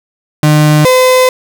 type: tone pair in turn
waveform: 35% pulse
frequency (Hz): 151.4 / 510.5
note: D#3 / C5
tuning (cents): -47 / -43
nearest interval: octave + major sixth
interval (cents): 2104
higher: second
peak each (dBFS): -3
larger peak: neither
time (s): 0.43-0.85 / 0.85-1.29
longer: second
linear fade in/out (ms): 2
effects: none